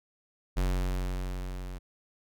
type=tone with level ramp; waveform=square; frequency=45.89 Hz; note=F#1; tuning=14 cents flat; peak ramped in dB=-25 to -38 dBFS; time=0.56-1.79 s; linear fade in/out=20 ms; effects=none